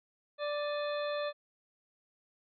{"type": "harmonic tone with a mistuned harmonic", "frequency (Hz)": 587.3, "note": "D5", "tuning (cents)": 0, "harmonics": [1, 2, 3, 4, 6, 7], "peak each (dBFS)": [-33, -41, -44, -48, -46, -49], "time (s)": [0.38, 1.33], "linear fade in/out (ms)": 50, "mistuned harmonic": 4, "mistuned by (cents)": 110, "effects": []}